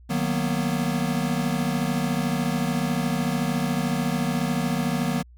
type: chord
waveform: square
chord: B major seventh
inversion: first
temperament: equal with one note detuned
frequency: 153.78 / 185 / 233.1 / 246.9 Hz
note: D#3 / F#3 / A#3 / B3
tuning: -20 / 0 / 0 / 0 cents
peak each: -29 dBFS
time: 0.09-5.23 s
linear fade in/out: 20 ms
effects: added 60 Hz sine -46 dBFS peak until 5.37 s